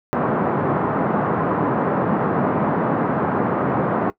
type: band-pass noise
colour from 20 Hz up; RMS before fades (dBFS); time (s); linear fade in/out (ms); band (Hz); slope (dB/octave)
pink; -20; 0.13-4.1; 0; 140 to 1300; 24
effects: noise-tail reverb RT60 0.1 s tail -18 dB re dry